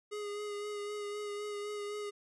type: tone with vibrato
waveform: square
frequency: 413.9 Hz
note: G#4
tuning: 6 cents flat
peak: -38 dBFS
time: 0.11-2.11 s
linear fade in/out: 20 ms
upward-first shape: sine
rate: 3.9 Hz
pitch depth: 21 cents each way
effects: resampled to 24000 Hz